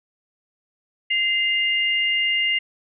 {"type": "tone pair together", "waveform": "sine", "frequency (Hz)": [2076, 2819], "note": ["C7", "F7"], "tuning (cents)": [-14, 16], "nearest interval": "perfect fourth", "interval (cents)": 530, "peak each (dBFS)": -21, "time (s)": [1.1, 2.59], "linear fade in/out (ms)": 10, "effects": []}